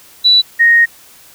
sine tone pair in turn, 3951 / 1864.6 Hz, B7 / A#6, 0 / 0 cents, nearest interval octave + minor second, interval 1300 cents, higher first, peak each -5 dBFS, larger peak neither, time 0.24-0.42 / 0.59-0.86 s, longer second, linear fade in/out 20 ms, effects white hiss -42 dBFS RMS until 1.34 s

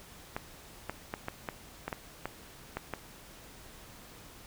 clicks, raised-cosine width 0.5 ms, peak -19 dBFS, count 10, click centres 0.365 / 0.896 / 1.139 / 1.284 / 1.488 / 1.88 / 1.928 / 2.256 / 2.77 / 2.937 s, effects pink hiss -52 dBFS RMS until 4.46 s

